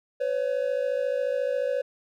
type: tone pair together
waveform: triangle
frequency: 505.8 / 560 Hz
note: B4 / C#5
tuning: +41 / +18 cents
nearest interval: major second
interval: 177 cents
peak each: -25 / -25 dBFS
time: 0.2-1.82 s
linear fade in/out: 10 ms
effects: none